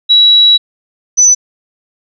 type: tone pair in turn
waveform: sine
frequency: 3900 / 5997 Hz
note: B7 / F#8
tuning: -23 / +22 cents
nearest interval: perfect fifth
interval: 745 cents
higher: second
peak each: -3 dBFS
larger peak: neither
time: 0.09-0.58 / 1.17-1.35 s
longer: first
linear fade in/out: 20 ms
effects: none